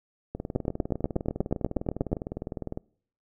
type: two click trains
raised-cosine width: 2 ms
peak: -19 / -11 dBFS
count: 49 / 14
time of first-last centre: 0.35-2.774 / 0.56-2.13 s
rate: 19.8 / 8.28 Hz
effects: noise-tail reverb RT60 0.6 s tail -26 dB re dry